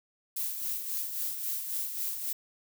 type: noise with tremolo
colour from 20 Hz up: violet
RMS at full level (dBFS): -32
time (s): 0.36-2.33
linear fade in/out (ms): 5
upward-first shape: sine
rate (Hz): 3.7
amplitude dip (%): 50
effects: none